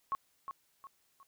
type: tone with echo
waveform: sine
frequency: 1097 Hz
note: C#6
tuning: 18 cents flat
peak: -30 dBFS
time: 0.12-0.15 s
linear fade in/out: 0 ms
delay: 360 ms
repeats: 3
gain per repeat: -8 dB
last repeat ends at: 1.23 s
effects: white hiss -73 dBFS RMS until 1.27 s